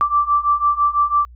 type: beating tone pair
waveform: sine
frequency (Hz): 1166 / 1172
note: D6 / D6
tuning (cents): -13 / -4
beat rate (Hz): 6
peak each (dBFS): -18 / -16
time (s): 0.01-1.25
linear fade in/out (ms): 0
effects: added 60 Hz sine -39 dBFS peak until 1.35 s